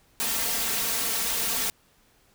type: noise with comb filter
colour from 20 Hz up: white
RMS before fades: -27 dBFS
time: 0.2-1.7 s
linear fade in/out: 0 ms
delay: 4.4 ms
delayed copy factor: +0.75
effects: pink hiss -62 dBFS RMS until 2.34 s